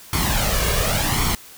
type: noise with flanger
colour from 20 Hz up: pink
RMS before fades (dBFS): -20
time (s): 0.13-1.35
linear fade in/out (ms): 2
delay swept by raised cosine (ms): 0.9 to 1.8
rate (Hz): 0.9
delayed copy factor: +0.65
effects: white hiss -43 dBFS RMS until 1.57 s